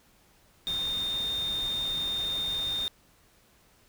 sine tone in noise, 3647 Hz, A#7, 39 cents flat, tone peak -28 dBFS, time 0.67-2.88 s, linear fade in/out 0 ms, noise pink, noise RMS -42 dBFS, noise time 0.67-2.88 s, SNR +11 dB, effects pink hiss -62 dBFS RMS until 3.88 s

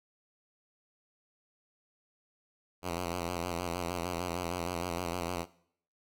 5% pulse tone with vibrato, 87.31 Hz, F2, in tune, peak -22 dBFS, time 2.82-5.46 s, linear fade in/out 50 ms, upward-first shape square, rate 6.5 Hz, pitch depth 54 cents each way, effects noise-tail reverb RT60 0.6 s tail -19 dB re dry

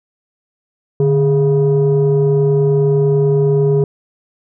sine tone pair together, 147.1 / 412.1 Hz, D3 / G#4, +3 / -13 cents, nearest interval octave + tritone, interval 1784 cents, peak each -11 dBFS, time 1-3.84 s, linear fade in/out 2 ms, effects tanh soft clip ceiling -6 dBFS

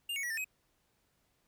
square tone with pitch steps, 2808 / 2219 / 1929 / 1791 / 2533 Hz, F7 / C#7 / B6 / A6 / D#7, +9 / +1 / -41 / +30 / +30 cents, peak -35 dBFS, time 0.09-0.445 s, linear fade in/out 5 ms, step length 71 ms, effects pink hiss -75 dBFS RMS until 1.47 s

